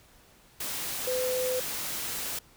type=tone in noise; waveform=sine; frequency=507 Hz; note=B4; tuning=45 cents sharp; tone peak=-27 dBFS; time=1.07-1.6 s; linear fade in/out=5 ms; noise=white; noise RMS=-34 dBFS; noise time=0.6-2.39 s; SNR=+4 dB; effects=pink hiss -58 dBFS RMS until 2.56 s